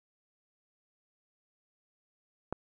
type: click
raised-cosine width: 1 ms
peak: -19 dBFS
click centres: 2.526 s
effects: none